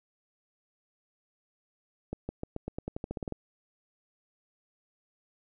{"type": "accelerating click train", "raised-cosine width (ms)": 2, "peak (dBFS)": -21, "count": 14, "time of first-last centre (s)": [2.13, 3.323], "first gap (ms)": 160, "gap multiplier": 0.9, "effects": []}